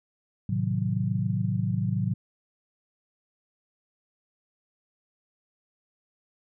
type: chord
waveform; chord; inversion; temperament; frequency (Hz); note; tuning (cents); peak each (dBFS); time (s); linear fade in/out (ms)
sine; A diminished seventh; none; equal with one note detuned; 110 / 130.81 / 157.83 / 185; A2 / C3 / Eb3 / Gb3; 0 / 0 / +25 / 0; -28 / -30 / -32 / -29; 0.49-2.14; 5
effects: none